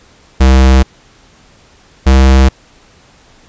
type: tone pair in turn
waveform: square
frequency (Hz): 65.5 / 66.11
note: C2 / C2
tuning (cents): +2 / +19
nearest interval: unison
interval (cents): 17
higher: second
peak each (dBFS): -4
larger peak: neither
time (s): 0.4-0.83 / 2.06-2.49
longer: neither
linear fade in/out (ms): 10
effects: pink hiss -45 dBFS RMS until 3.48 s + resampled to 16000 Hz